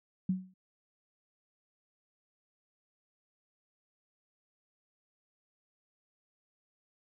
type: tone with exponential decay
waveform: sine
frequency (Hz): 186.3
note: F#3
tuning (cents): +12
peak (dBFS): -24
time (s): 0.29-0.54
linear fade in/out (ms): 5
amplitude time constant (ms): 53
effects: none